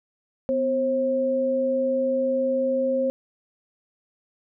sine tone pair together, 252.3 / 533.8 Hz, B3 / C5, +37 / +35 cents, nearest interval octave + minor second, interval 1298 cents, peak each -27 / -21 dBFS, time 0.49-3.1 s, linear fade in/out 0 ms, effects none

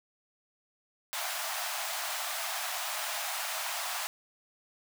pink high-pass noise, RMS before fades -35 dBFS, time 1.13-4.07 s, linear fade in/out 0 ms, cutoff 620 Hz, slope 96 dB/octave, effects none

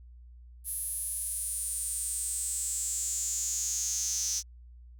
sawtooth tone with high-pass filter sweep, 220 Hz, A3, in tune, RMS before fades -33 dBFS, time 0.64-4.43 s, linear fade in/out 50 ms, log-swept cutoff 11000 to 5900 Hz, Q 8.2, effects added 60 Hz sine -48 dBFS peak until 4.99 s

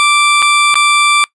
20% pulse tone with dropouts, 1173 Hz, D6, 2 cents flat, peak -3 dBFS, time 0-1.24 s, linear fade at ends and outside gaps 0 ms, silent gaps 0.421-0.425 / 0.742-0.755 s, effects noise-tail reverb RT60 0.1 s tail -21 dB re dry + resampled to 24000 Hz

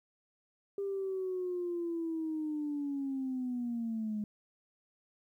sine linear sweep, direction down, 400 to 207.9 Hz, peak -32 dBFS, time 0.78-4.24 s, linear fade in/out 2 ms, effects tanh soft clip ceiling -28 dBFS + 12-bit

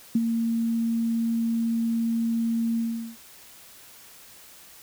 sine tone with ADSR envelope, 229.4 Hz, A#3, 28 cents flat, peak -16 dBFS, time 0.15-3.17 s, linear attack 5 ms, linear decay 39 ms, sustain -6 dB, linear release 400 ms, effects white hiss -49 dBFS RMS until 4.82 s

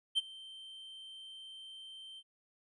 triangle tone with ADSR envelope, 3121 Hz, G7, 8 cents flat, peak -24 dBFS, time 0.15-2.23 s, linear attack 30 ms, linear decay 25 ms, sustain -22 dB, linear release 48 ms, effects resampled to 24000 Hz

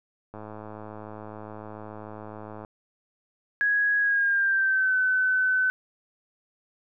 click train, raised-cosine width 1 ms, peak -26 dBFS, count 248, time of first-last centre 0.34-2.648 s, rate 107 Hz
sine tone with pitch glide, 1661.2 to 1514.6 Hz, G#6 to F#6, 0 to +40 cents, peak -20 dBFS, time 3.61-5.7 s, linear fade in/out 0 ms, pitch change -160 cents, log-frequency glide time 3.99-4.96 s
effects none

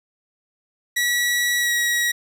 sawtooth tone with pitch glide, 1935 to 1911.7 Hz, B6 to A#6, -36 to +43 cents, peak -15 dBFS, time 0.96-2.12 s, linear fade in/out 10 ms, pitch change -21 cents, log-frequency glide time 1.59-1.71 s, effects none

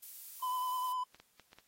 violet noise, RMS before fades -47 dBFS, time 0.02-0.93 s, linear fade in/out 10 ms
triangle tone with vibrato, 1008 Hz, B5, 35 cents sharp, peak -31 dBFS, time 0.42-1.04 s, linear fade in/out 10 ms, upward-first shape square, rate 9.9 Hz, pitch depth 17 cents each way
clicks, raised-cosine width 0.2 ms, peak -37 dBFS, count 5, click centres 1.146 / 1.2 / 1.397 / 1.531 / 1.586 s
effects white hiss -72 dBFS RMS until 1.67 s + AAC 48 kbps

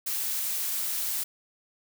blue noise, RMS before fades -30 dBFS, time 0.06-1.24 s, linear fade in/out 10 ms, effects none

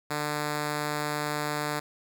5% pulse tone, 148.9 Hz, D3, 24 cents sharp, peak -17 dBFS, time 0.1-1.8 s, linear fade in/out 10 ms, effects none

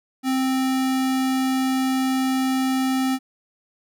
square tone, 262.1 Hz, C4, 3 cents sharp, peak -20 dBFS, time 0.23-3.19 s, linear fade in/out 50 ms, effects none

